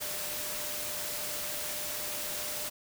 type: tone in noise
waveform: sine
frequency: 599 Hz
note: D5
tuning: 34 cents sharp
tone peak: -46 dBFS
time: 0-2.7 s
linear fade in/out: 20 ms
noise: white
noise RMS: -36 dBFS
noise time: 0-2.7 s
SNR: -13 dB
effects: none